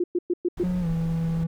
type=tone bursts; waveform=sine; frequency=352.7 Hz; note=F4; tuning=17 cents sharp; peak=-20 dBFS; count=5; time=0-0.635 s; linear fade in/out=5 ms; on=39 ms; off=110 ms
type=noise; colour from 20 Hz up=brown; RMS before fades=-36 dBFS; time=0.57-1.44 s; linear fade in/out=5 ms
type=tone with pitch glide; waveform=triangle; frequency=180.5 to 164.57 Hz; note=F#3 to E3; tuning=-43 to -3 cents; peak=-21 dBFS; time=0.63-1.47 s; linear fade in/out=10 ms; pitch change=-160 cents; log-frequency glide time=0.8-0.87 s
effects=none